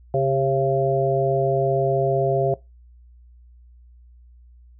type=harmonic tone with a mistuned harmonic; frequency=135.6 Hz; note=C#3; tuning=38 cents flat; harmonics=1 / 3 / 4 / 5; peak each=-23 / -23 / -23 / -23 dBFS; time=0.14-2.54 s; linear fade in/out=2 ms; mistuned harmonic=3; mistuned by=-30 cents; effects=noise-tail reverb RT60 0.2 s tail -20 dB re dry + added 60 Hz sine -46 dBFS peak until 4.79 s